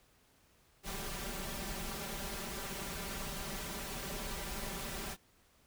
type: noise with comb filter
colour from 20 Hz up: pink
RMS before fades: -41 dBFS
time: 0.83-5.17 s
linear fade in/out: 50 ms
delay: 5.1 ms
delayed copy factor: +0.8
effects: pink hiss -68 dBFS RMS until 5.66 s